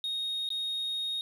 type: tone with dropouts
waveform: sine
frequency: 3729 Hz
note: A#7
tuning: in tune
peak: -28 dBFS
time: 0.04-1.21 s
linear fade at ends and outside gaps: 1 ms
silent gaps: 0.49-0.503 s
effects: tanh soft clip ceiling -29 dBFS + 10-bit